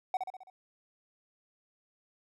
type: tone with echo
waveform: triangle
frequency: 750 Hz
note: F#5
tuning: 23 cents sharp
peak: -25 dBFS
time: 0.14-0.17 s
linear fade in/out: 2 ms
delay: 66 ms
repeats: 5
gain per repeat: -5 dB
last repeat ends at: 0.5 s
effects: none